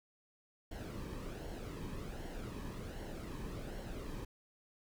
brown noise with flanger, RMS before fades -44 dBFS, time 0.71-4.25 s, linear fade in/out 5 ms, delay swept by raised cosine 0.81 to 1.45 ms, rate 1.3 Hz, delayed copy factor -0.55, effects none

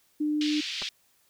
sine tone, 300.5 Hz, D4, 40 cents sharp, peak -24 dBFS, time 0.2-0.61 s, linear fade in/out 10 ms
pink band-pass noise, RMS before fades -34 dBFS, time 0.41-0.89 s, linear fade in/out 2 ms, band 2700 to 4600 Hz, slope 24 dB/octave
clicks, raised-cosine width 0.5 ms, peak -23 dBFS, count 2, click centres 0.819 / 0.824 s
effects white hiss -66 dBFS RMS until 1.29 s

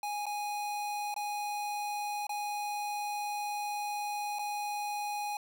square tone with dropouts, 828 Hz, G#5, 5 cents flat, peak -34 dBFS, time 0.03-5.37 s, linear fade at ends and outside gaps 2 ms, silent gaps 0.257-0.265 / 1.142-1.163 / 2.269-2.293 / 4.387-4.392 s, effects 10-bit

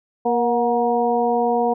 harmonic tone with a mistuned harmonic, 236.6 Hz, A#3, 26 cents sharp, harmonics 1 / 2 / 3 / 4, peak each -24 / -20 / -20 / -25 dBFS, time 0.25-1.74 s, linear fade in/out 10 ms, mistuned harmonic 3, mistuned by +37 cents, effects none

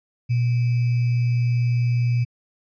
sine tone with sample-and-hold, 120.6 Hz, B2, 41 cents flat, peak -17 dBFS, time 0.29-2.25 s, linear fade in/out 20 ms, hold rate 2450 Hz, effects resampled to 11025 Hz

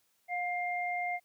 sine tone pair together, 711.9 / 2110 Hz, F5 / C7, +33 / +14 cents, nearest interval octave + perfect fifth, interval 1881 cents, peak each -33 / -35 dBFS, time 0.28-1.2 s, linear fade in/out 50 ms, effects white hiss -73 dBFS RMS until 1.24 s + high-pass 60 Hz 12 dB/octave

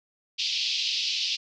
white band-pass noise, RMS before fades -28 dBFS, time 0.38-1.37 s, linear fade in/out 20 ms, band 2600 to 5200 Hz, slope 48 dB/octave, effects none

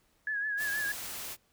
sine tone with vibrato, 1683 Hz, G#6, 23 cents sharp, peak -30 dBFS, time 0.27-0.92 s, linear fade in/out 2 ms, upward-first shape triangle, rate 6.3 Hz, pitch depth 67 cents each way
white noise, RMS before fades -40 dBFS, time 0.57-1.37 s, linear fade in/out 50 ms
effects pink hiss -70 dBFS RMS until 1.52 s

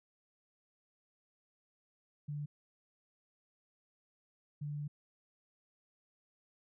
sine tone bursts at uneven times, 146.83 Hz, D3, in tune, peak -37 dBFS, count 2, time 2.28-2.46 / 4.61-4.88 s, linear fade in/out 10 ms, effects none

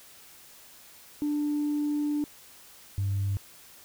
sine tone pair in turn, 295.1 / 98.85 Hz, D4 / G2, +8 / +15 cents, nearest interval octave + perfect fifth, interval 1893 cents, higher first, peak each -24 dBFS, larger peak neither, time 1.22-2.24 / 2.98-3.37 s, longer first, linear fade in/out 0 ms, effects tanh soft clip ceiling -22 dBFS + white hiss -52 dBFS RMS until 3.84 s

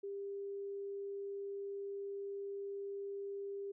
sine tone, 398.5 Hz, G4, 28 cents sharp, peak -40 dBFS, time 0.03-3.72 s, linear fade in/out 10 ms, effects none

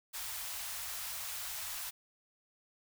white band-stop noise, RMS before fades -41 dBFS, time 0.13-1.91 s, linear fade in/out 20 ms, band 110 to 670 Hz, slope 24 dB/octave, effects none

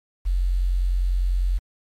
sine tone with quantisation, 45 Hz, F#1, 47 cents flat, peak -18 dBFS, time 0.25-1.59 s, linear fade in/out 20 ms, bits 8, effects MP3 64 kbps

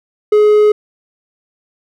triangle tone, 421.5 Hz, G#4, 26 cents sharp, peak -4 dBFS, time 0.32-0.72 s, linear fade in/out 5 ms, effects none

